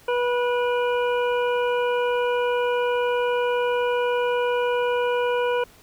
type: harmonic tone with a mistuned harmonic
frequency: 488.1 Hz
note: B4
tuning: 20 cents flat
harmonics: 1 / 2 / 3 / 5 / 6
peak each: -21 / -27 / -31 / -35 / -37 dBFS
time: 0.08-5.64 s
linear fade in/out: 5 ms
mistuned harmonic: 5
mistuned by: -17 cents
effects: pink hiss -52 dBFS RMS until 5.82 s